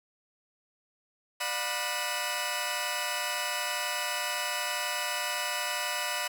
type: tone cluster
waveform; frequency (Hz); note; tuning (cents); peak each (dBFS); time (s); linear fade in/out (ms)
15% pulse; 597 / 719 / 982 / 1489 / 2567; D5 / F#5 / B5 / F#6 / E7; +28 / -50 / -10 / +11 / -47; -31 / -31 / -28 / -32 / -29; 1.4-6.28; 10
effects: none